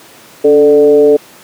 sine tone with frequency modulation, 440 Hz, A4, in tune, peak -3 dBFS, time 0.44-1.17 s, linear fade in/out 10 ms, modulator 154 Hz, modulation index 0.68, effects pink hiss -38 dBFS RMS until 1.43 s + high-pass 200 Hz 12 dB/octave

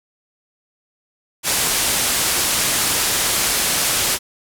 white low-pass noise, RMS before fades -19 dBFS, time 1.43-4.19 s, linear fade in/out 50 ms, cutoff 12000 Hz, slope 24 dB/octave, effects none

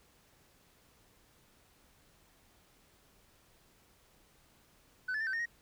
sine tone with pitch steps, 1506 / 1731 / 1795 / 1540 / 1835 / 1879 Hz, F#6 / A6 / A6 / G6 / A#6 / A#6, +30 / -29 / +34 / -31 / -28 / +13 cents, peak -30 dBFS, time 5.08-5.458 s, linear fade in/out 10 ms, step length 63 ms, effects tanh soft clip ceiling -31 dBFS + pink hiss -66 dBFS RMS until 5.61 s

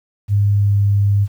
sine tone with pitch glide, 101.7 to 100.94 Hz, G#2 to G#2, -36 to -49 cents, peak -11 dBFS, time 0.28-1.28 s, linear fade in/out 50 ms, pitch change -13 cents, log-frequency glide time 0.52-0.8 s, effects 8-bit

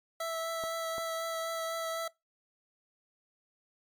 25% pulse tone with vibrato, 657 Hz, E5, 6 cents flat, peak -29 dBFS, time 0.2-2.08 s, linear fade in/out 5 ms, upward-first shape triangle, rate 4 Hz, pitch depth 14 cents each way
clicks, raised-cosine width 1 ms, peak -28 dBFS, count 2, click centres 0.638 / 0.982 s
effects noise-tail reverb RT60 0.2 s tail -22 dB re dry + MP3 96 kbps

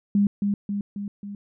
sine tone with echo, 202.4 Hz, G#3, 44 cents flat, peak -16 dBFS, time 0.15-0.27 s, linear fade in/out 2 ms, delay 270 ms, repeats 4, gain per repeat -4 dB, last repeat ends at 1.35 s, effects none

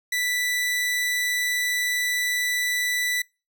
sawtooth tone, 1975.5 Hz, B6, in tune, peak -19 dBFS, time 0.12-3.22 s, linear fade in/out 5 ms, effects noise-tail reverb RT60 0.3 s tail -26 dB re dry

